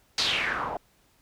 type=noise with low-pass filter sweep; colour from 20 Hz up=white; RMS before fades=-28 dBFS; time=0.18-0.77 s; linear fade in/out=2 ms; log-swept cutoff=4900 to 720 Hz; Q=4.4; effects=pink hiss -64 dBFS RMS until 1.21 s